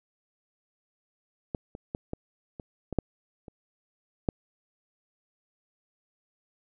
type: clicks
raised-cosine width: 2 ms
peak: -17 / -26 / -18 / -19 / -26 / -20 / -10 / -30 / -11 dBFS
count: 9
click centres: 1.548 / 1.751 / 1.949 / 2.134 / 2.598 / 2.927 / 2.987 / 3.482 / 4.288 s
effects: none